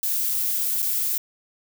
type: noise with dropouts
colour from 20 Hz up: violet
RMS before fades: -24 dBFS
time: 0.03-1.18 s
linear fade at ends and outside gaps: 2 ms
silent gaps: 0.821-0.825 s
effects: none